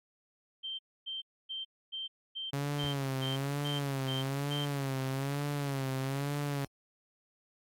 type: tone bursts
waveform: sine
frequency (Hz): 3136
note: G7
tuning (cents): 0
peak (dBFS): -36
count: 10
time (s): 0.63-4.66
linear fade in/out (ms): 20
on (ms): 160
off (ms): 270
type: tone with vibrato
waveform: sawtooth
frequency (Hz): 138.59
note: C#3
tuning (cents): 0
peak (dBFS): -28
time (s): 2.53-6.65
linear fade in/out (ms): 5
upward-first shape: sine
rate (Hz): 1.1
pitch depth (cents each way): 79
type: tone with exponential decay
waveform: 40% pulse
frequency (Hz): 82.9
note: E2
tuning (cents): +10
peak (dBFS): -37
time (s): 2.84-2.95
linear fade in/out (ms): 0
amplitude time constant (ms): 22
effects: AAC 64 kbps